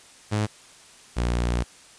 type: tone pair in turn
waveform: sawtooth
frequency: 106 / 59.49 Hz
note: G#2 / A#1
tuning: +36 / +36 cents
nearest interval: minor seventh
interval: 1000 cents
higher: first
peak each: -18 dBFS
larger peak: neither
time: 0.31-0.47 / 1.16-1.64 s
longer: second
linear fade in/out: 20 ms
effects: white hiss -50 dBFS RMS until 1.98 s + resampled to 22050 Hz